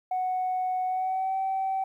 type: tone with pitch glide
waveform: sine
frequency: 740 to 768.3 Hz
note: F#5 to G5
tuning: 0 to -35 cents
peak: -24 dBFS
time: 0.11-1.84 s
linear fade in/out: 5 ms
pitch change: +65 cents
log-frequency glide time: 0.86-1.37 s
effects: tanh soft clip ceiling -22 dBFS + 11-bit

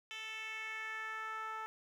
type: tone with band-pass filter sweep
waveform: 10% pulse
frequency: 439.5 Hz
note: A4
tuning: 2 cents flat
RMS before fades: -43 dBFS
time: 0.11-1.66 s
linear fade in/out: 0 ms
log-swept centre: 3200 to 1100 Hz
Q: 2.5
effects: 12-bit

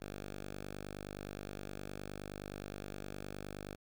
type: tone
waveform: 5% pulse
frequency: 49.62 Hz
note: G1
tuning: 22 cents sharp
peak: -32 dBFS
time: 0-3.76 s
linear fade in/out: 20 ms
effects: 12-bit

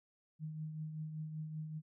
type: tone with tremolo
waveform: sine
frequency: 155.56 Hz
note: D#3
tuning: in tune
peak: -38 dBFS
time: 0.39-1.82 s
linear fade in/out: 50 ms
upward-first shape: triangle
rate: 5.2 Hz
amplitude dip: 50%
effects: none

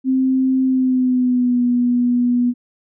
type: tone with pitch glide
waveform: sine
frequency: 261.6 to 244.1 Hz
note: C4 to B3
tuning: 0 to -20 cents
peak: -13 dBFS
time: 0.04-2.54 s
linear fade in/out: 50 ms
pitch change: -120 cents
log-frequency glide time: 0.64-1.62 s
effects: none

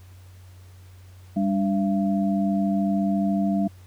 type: tone cluster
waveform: sine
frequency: 198.4 / 292.4 / 679 Hz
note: G3 / D4 / F5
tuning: +21 / -7 / -49 cents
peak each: -21 / -27 / -29 dBFS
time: 1.36-3.68 s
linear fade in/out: 10 ms
effects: added 92 Hz sine -44 dBFS peak until 3.86 s + pink hiss -57 dBFS RMS until 3.86 s

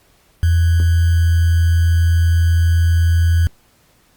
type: tone with sample-and-hold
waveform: sine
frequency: 83.9 Hz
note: E2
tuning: 31 cents sharp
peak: -10 dBFS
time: 0.43-3.47 s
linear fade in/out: 0 ms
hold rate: 1575 Hz
effects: pink hiss -55 dBFS RMS until 4.16 s + Opus 48 kbps

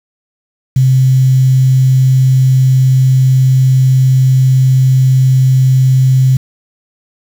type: tone with quantisation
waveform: sine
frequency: 130.81 Hz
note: C3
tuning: in tune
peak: -5 dBFS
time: 0.76-6.37 s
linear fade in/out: 5 ms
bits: 5
effects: none

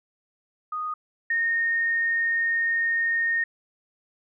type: tone pair in turn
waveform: sine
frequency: 1239 / 1843.2 Hz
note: D#6 / A#6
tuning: -8 / -20 cents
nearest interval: perfect fifth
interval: 688 cents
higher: second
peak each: -27 / -21 dBFS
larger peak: second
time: 0.72-0.94 / 1.3-3.44 s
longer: second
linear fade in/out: 5 ms
effects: none

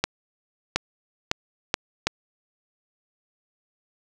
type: accelerating click train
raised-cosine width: 0.2 ms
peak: -3 dBFS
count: 5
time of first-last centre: 0.04-2.07 s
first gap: 720 ms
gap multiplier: 0.77
effects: none

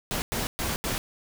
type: noise bursts at uneven times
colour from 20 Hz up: pink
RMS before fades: -29 dBFS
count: 4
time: 0.11-0.22 / 0.32-0.47 / 0.59-0.76 / 0.84-0.98 s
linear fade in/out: 0 ms
effects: none

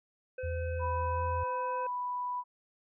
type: harmonic tone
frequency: 511 Hz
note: C5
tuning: 41 cents flat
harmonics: 1 / 3 / 5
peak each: -36 / -46 / -50 dBFS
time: 0.38-1.87 s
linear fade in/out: 5 ms
type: tone with pitch glide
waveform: sine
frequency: 82.41 to 84.14 Hz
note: E2 to E2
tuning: 0 to +36 cents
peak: -33 dBFS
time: 0.43-1.44 s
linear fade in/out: 10 ms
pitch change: +36 cents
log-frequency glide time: 1.08-1.24 s
type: tone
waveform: sine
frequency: 987.8 Hz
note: B5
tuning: in tune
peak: -32 dBFS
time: 0.79-2.44 s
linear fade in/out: 50 ms
effects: none

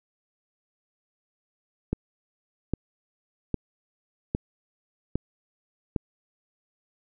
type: click train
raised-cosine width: 3 ms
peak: -12 dBFS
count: 6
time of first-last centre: 1.93-5.962 s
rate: 1.24 Hz
effects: none

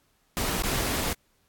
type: noise with dropouts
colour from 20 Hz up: pink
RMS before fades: -28 dBFS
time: 0.37-1.13 s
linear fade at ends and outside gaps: 0 ms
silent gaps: 0.622-0.636 s
effects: pink hiss -68 dBFS RMS until 1.48 s + AAC 64 kbps

